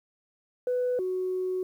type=tone pair in turn; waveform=sine; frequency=497.2 / 369.9 Hz; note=B4 / F#4; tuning=+12 / 0 cents; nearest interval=perfect fourth; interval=512 cents; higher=first; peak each=-23 / -26 dBFS; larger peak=first; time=0.67-0.99 / 0.99-1.63 s; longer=second; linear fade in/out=2 ms; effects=tanh soft clip ceiling -21 dBFS + 10-bit